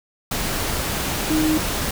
sine tone in noise, 311.1 Hz, D#4, in tune, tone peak -17 dBFS, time 1.3-1.58 s, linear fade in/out 5 ms, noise pink, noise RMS -24 dBFS, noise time 0.31-1.91 s, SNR +4 dB, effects none

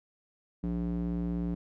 square tone with band-pass filter, 58.27 Hz, A#1, in tune, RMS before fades -32 dBFS, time 0.63-1.55 s, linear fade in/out 10 ms, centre 220 Hz, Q 2.8, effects none

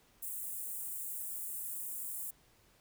white high-pass noise, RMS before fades -41 dBFS, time 0.22-2.31 s, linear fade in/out 10 ms, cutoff 7900 Hz, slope 48 dB/octave, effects pink hiss -67 dBFS RMS until 2.8 s

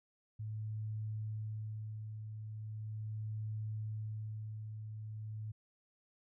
sine tone with tremolo, 108.1 Hz, A2, 30 cents flat, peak -37 dBFS, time 0.39-5.52 s, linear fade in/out 10 ms, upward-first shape sine, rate 0.39 Hz, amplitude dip 45%, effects none

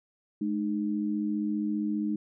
sine tone pair together, 211.6 / 306.6 Hz, G#3 / D#4, +33 / -25 cents, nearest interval tritone, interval 642 cents, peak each -29 / -30 dBFS, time 0.41-2.16 s, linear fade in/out 5 ms, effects none

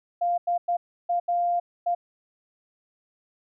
sine tone bursts at uneven times, 698.5 Hz, F5, in tune, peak -21 dBFS, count 6, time 0.21-0.38 / 0.47-0.58 / 0.68-0.77 / 1.09-1.2 / 1.28-1.6 / 1.86-1.95 s, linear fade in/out 10 ms, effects none

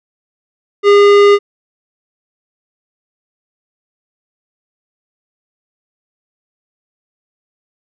sine tone with tanh clipping, 406.5 Hz, G#4, 37 cents flat, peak -6 dBFS, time 0.83-1.39 s, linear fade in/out 50 ms, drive 17 dB, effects none

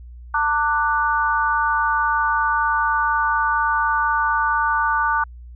sine chord, D major, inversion second, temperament equal with one note detuned, 899 / 1174.7 / 1480 Hz, A5 / D6 / F#6, +37 / 0 / 0 cents, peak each -21 dBFS, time 0.34-5.24 s, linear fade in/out 5 ms, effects added 60 Hz sine -36 dBFS peak until 5.55 s

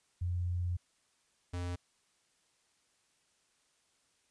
sine / square tone pair in turn, 88.4 / 88.4 Hz, F2 / F2, +22 / +22 cents, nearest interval unison, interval 0 cents, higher neither, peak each -31 / -36 dBFS, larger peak first, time 0.21-0.77 / 1.53-1.76 s, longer first, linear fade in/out 10 ms, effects white hiss -73 dBFS RMS until 4.3 s + resampled to 22050 Hz

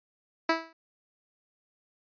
10% pulse tone with exponential decay, 326.9 Hz, E4, 14 cents flat, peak -11 dBFS, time 0.49-0.73 s, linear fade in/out 5 ms, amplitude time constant 51 ms, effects resampled to 11025 Hz

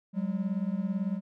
triangle beating tone pair, 185 / 203 Hz, F#3 / G#3, 0 / -39 cents, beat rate 18 Hz, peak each -29 dBFS, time 0.13-1.21 s, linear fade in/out 50 ms, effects none

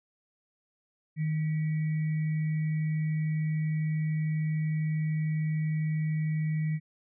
sine tone with sample-and-hold, 155.5 Hz, D#3, 1 cent flat, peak -26 dBFS, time 1.16-6.8 s, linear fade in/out 50 ms, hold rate 2100 Hz, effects resampled to 8000 Hz

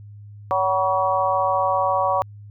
harmonic tone with a mistuned harmonic, 188.1 Hz, F#3, 29 cents sharp, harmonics 3 / 4 / 5 / 6, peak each -23 / -23 / -23 / -23 dBFS, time 0.51-2.22 s, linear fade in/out 0 ms, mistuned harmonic 5, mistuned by +39 cents, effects added 103 Hz sine -38 dBFS peak until 2.5 s

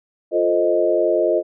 sine chord, F dominant seventh, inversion none, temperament equal, 349.2 / 440 / 523.3 / 622.3 Hz, F4 / A4 / C5 / Eb5, 0 / 0 / 0 / 0 cents, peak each -20 / -22 / -22 / -18 dBFS, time 0.31-1.43 s, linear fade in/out 50 ms, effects none

